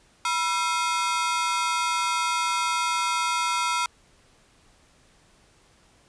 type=ring-modulated tone; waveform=sawtooth; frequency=1161 Hz; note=D6; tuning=20 cents flat; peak=-16 dBFS; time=0.25-3.86 s; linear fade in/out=2 ms; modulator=188 Hz; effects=pink hiss -59 dBFS RMS until 6.08 s + resampled to 22050 Hz